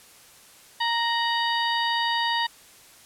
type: harmonic tone with a mistuned harmonic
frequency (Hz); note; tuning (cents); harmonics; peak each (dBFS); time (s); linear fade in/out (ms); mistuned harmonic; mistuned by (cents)
932.3; A#5; 0; 1 / 2 / 3 / 4 / 5; -25 / -28 / -31 / -30 / -34; 0.8-2.47; 10; 3; +95
effects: white hiss -51 dBFS RMS until 3.05 s + low-pass 12000 Hz 12 dB/octave